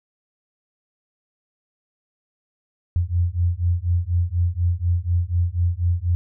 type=beating tone pair; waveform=sine; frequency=85.4 / 89.5 Hz; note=F2 / F2; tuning=-38 / +43 cents; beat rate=4.1 Hz; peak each=-21 dBFS; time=2.96-6.15 s; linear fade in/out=0 ms; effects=none